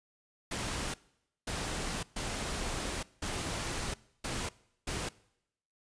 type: noise bursts at uneven times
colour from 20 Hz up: pink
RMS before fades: -36 dBFS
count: 6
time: 0.51-0.94 / 1.47-2.03 / 2.16-3.03 / 3.22-3.94 / 4.24-4.49 / 4.87-5.09 s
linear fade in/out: 5 ms
effects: noise-tail reverb RT60 0.8 s tail -22 dB re dry + resampled to 22050 Hz